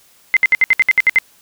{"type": "tone bursts", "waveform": "sine", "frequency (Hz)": 2069, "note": "C7", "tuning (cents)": -20, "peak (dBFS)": -7, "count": 10, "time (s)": [0.34, 1.186], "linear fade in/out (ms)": 0, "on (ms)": 27, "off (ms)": 64, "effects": ["white hiss -51 dBFS RMS until 1.41 s"]}